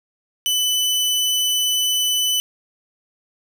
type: tone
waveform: sawtooth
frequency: 2997 Hz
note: F#7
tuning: 22 cents sharp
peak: -14 dBFS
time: 0.46-2.4 s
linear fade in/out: 0 ms
effects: none